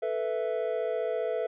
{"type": "chord", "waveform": "triangle", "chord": "A suspended second", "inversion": "none", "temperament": "just", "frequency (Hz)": [440, 495, 660], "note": ["A4", "B4", "E5"], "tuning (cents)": [0, 4, 2], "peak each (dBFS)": -30, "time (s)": [0.02, 1.47], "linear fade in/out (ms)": 10, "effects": ["resampled to 8000 Hz"]}